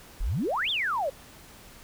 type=exponential two-way sweep; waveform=sine; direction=up then down; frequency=30.87 to 3696 to 514 Hz; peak=-25 dBFS; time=0.2-1.1 s; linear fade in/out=10 ms; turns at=0.7 s; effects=pink hiss -50 dBFS RMS until 1.83 s